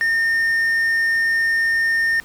triangle tone, 1822 Hz, A#6, 40 cents flat, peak -14 dBFS, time 0.01-2.2 s, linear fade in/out 0 ms, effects pink hiss -45 dBFS RMS until 2.24 s

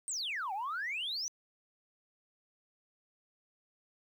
sine exponential two-way sweep, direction down then up, 8870 to 745 to 6140 Hz, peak -33 dBFS, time 0.08-1.28 s, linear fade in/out 0 ms, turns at 0.53 s, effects tanh soft clip ceiling -31 dBFS + 11-bit

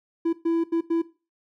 triangle tone bursts at uneven times, 332.6 Hz, E4, 16 cents sharp, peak -17 dBFS, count 4, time 0.25-0.33 / 0.45-0.64 / 0.72-0.81 / 0.9-1.02 s, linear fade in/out 10 ms, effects noise-tail reverb RT60 0.3 s tail -18 dB re dry + tanh soft clip ceiling -13 dBFS

